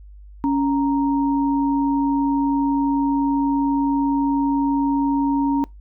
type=tone pair together; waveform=sine; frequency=278.6 / 932.2 Hz; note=C#4 / A#5; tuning=+9 / 0 cents; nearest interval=octave + major sixth; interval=2091 cents; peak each=-17 / -24 dBFS; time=0.44-5.64 s; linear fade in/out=0 ms; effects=noise-tail reverb RT60 0.2 s tail -24 dB re dry + added 50 Hz sine -39 dBFS peak until 5.8 s